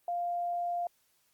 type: tone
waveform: sine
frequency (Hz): 698.5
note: F5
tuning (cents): 0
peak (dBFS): -30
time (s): 0.08-0.87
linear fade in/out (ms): 2
effects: white hiss -71 dBFS RMS until 1.33 s + Opus 32 kbps